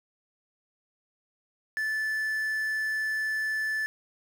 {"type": "tone with quantisation", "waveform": "triangle", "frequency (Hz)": 1748, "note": "A6", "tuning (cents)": -12, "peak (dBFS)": -25, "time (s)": [1.77, 3.86], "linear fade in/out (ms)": 0, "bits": 8, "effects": []}